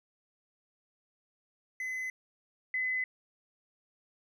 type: tone pair in turn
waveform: triangle / sine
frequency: 2030 / 2023 Hz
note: B6 / B6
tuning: +47 / +41 cents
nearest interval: unison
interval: 6 cents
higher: first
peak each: -32 / -29 dBFS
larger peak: second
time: 1.8-2.1 / 2.74-3.04 s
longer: neither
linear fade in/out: 2 ms
effects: none